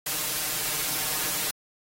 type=noise with comb filter; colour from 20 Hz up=white; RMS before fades=-28 dBFS; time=0.06-1.51 s; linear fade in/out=5 ms; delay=6.5 ms; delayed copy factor=+1; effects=AAC 48 kbps